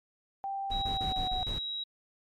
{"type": "tone with pitch glide", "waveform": "sine", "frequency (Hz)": [786, 741.9], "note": ["G5", "F#5"], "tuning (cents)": [4, 4], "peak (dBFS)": -32, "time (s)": [0.44, 1.43], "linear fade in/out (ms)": 0, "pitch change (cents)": -100, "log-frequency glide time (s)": [0.86, 1.29]}
{"type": "noise bursts", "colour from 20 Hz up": "brown", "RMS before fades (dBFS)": -36, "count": 6, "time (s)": [0.7, 1.585], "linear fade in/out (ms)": 2, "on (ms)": 120, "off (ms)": 33}
{"type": "tone", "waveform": "sine", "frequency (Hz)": 3851, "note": "B7", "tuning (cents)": -44, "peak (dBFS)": -33, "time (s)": [0.71, 1.84], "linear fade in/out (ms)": 10}
{"effects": ["MP3 64 kbps"]}